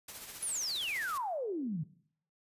white noise with tremolo, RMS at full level -44 dBFS, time 0.08-1.18 s, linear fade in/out 5 ms, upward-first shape sine, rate 15 Hz, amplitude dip 45%
sine exponential sweep, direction down, 10910 to 141.7 Hz, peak -33 dBFS, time 0.42-1.84 s, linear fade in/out 10 ms
effects noise-tail reverb RT60 0.6 s tail -17 dB re dry + resampled to 32000 Hz

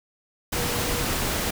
sine tone in noise, 481.6 Hz, B4, 44 cents flat, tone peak -33 dBFS, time 0.54-1.04 s, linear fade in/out 10 ms, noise pink, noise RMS -26 dBFS, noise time 0.52-1.51 s, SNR -10 dB, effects none

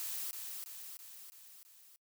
blue noise with echo, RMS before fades -40 dBFS, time 0-0.31 s, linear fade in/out 0 ms, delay 330 ms, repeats 5, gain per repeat -4 dB, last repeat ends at 1.96 s, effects noise-tail reverb RT60 0.1 s tail -26 dB re dry

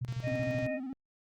sine tone with tremolo, 123.47 Hz, B2, in tune, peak -31 dBFS, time 0.01-0.68 s, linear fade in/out 10 ms, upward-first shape square, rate 13 Hz, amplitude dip 75%
click train, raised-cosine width 0.2 ms, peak -35 dBFS, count 133, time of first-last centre 0.08-0.656 s, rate 229 Hz
harmonic tone, 618 Hz, D#5, 12 cents flat, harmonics 1 / 3 / 4, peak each -33 / -43 / -45 dBFS, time 0.22-0.8 s, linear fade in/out 50 ms
triangle tone with vibrato, 261.6 Hz, C4, in tune, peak -34 dBFS, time 0.27-0.93 s, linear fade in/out 0 ms, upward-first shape square, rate 16 Hz, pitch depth 60 cents each way
effects Opus 48 kbps

